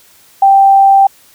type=tone; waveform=sine; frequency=784 Hz; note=G5; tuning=in tune; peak=-3 dBFS; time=0.42-1.07 s; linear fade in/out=5 ms; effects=white hiss -45 dBFS RMS until 1.34 s